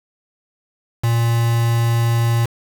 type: tone with quantisation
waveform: triangle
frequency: 116.54 Hz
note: A#2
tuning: in tune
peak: -12 dBFS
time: 1.03-2.46 s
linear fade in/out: 10 ms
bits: 4
effects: none